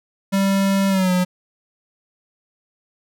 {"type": "tone with pitch glide", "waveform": "square", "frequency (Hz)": [195.5, 181.36], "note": ["G3", "F#3"], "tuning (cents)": [-4, -34], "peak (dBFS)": -16, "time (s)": [0.32, 1.25], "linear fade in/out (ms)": 20, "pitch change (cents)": -130, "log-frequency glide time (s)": [0.89, 1.12], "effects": []}